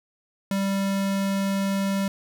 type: tone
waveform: square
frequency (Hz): 196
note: G3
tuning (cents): 0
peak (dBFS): -23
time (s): 0.51-2.08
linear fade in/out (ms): 2
effects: none